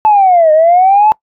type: linear two-way sweep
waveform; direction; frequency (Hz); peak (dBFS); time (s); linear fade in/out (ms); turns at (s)
sine; down then up; 876 to 609 to 876; -3; 0.05-1.12; 0; 0.52
effects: noise-tail reverb RT60 0.1 s tail -24 dB re dry + tanh soft clip ceiling 0 dBFS